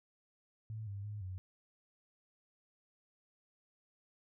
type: tone with pitch steps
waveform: sine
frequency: 109.5 / 99.8 / 104.5 / 92.9 Hz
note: A2 / G2 / G#2 / F#2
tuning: -8 / +32 / +11 / +7 cents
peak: -40 dBFS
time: 0.7-1.38 s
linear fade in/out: 0 ms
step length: 170 ms
effects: none